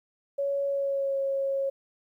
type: tone with pitch glide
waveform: sine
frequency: 559 to 546.5 Hz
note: C#5 to C#5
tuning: +14 to -25 cents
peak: -25 dBFS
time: 0.38-1.7 s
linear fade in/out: 10 ms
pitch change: -39 cents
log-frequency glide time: 0.66-1.18 s
effects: 11-bit